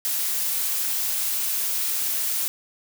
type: noise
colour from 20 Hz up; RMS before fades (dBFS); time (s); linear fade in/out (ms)
blue; -25; 0.05-2.48; 0
effects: none